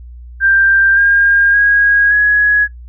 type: tone with pitch steps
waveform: sine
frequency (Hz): 1582 / 1612.4 / 1643.5 / 1675.1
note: G6 / G6 / G#6 / G#6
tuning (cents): +15 / +48 / -19 / +14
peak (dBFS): -7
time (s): 0.4-2.68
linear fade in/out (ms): 50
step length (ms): 570
effects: noise-tail reverb RT60 0.1 s tail -21 dB re dry + added 60 Hz sine -30 dBFS peak until 2.88 s